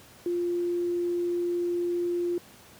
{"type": "tone", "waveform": "sine", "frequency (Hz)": 349.2, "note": "F4", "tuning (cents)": 0, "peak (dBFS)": -25, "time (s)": [0.26, 2.38], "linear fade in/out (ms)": 2, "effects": ["pink hiss -52 dBFS RMS until 2.79 s", "high-pass 80 Hz 12 dB/octave"]}